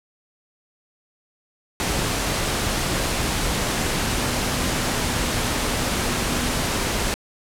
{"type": "tone in noise", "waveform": "sine", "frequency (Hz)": 245, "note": "B3", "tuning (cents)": -14, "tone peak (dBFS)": -32, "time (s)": [4.04, 6.62], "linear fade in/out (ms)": 0, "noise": "pink", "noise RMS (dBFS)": -23, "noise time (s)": [1.8, 7.14], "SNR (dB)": -12, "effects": ["low-pass 11000 Hz 12 dB/octave"]}